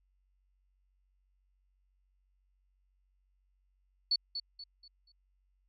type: tone with echo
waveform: sine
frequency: 4435 Hz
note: C#8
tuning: in tune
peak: -25 dBFS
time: 4.11-4.16 s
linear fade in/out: 5 ms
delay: 240 ms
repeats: 4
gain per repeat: -9 dB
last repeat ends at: 5.12 s
effects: added 47 Hz sine -70 dBFS peak until 5.68 s + MP3 64 kbps